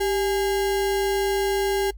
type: tone with sample-and-hold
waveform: sine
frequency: 392 Hz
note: G4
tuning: in tune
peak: -20 dBFS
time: 0-1.91 s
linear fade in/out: 10 ms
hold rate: 1225 Hz
effects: noise-tail reverb RT60 0.1 s tail -22 dB re dry + added 50 Hz sine -37 dBFS peak until 1.97 s